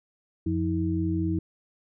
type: tone cluster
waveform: sine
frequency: 89.4 / 173.8 / 320.8 Hz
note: F2 / F3 / E4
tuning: +41 / -8 / -47 cents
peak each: -28 / -30 / -27 dBFS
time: 0.46-1.39 s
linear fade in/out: 5 ms
effects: none